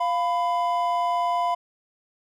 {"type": "tone pair together", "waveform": "triangle", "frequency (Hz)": [698.5, 998.2], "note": ["F5", "B5"], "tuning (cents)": [0, 18], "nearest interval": "tritone", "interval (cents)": 618, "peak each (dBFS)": -22, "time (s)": [0, 1.55], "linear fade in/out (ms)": 10, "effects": []}